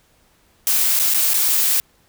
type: noise with dropouts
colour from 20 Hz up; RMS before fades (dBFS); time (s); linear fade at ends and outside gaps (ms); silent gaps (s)
blue; -17; 0.67-1.8; 0; 0.991-0.997 / 1.138-1.145 / 1.335-1.342
effects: pink hiss -58 dBFS RMS until 2.08 s